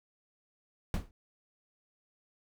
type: noise with exponential decay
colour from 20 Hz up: brown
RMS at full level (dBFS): -25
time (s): 0.94-1.11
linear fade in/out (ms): 1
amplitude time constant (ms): 35
effects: none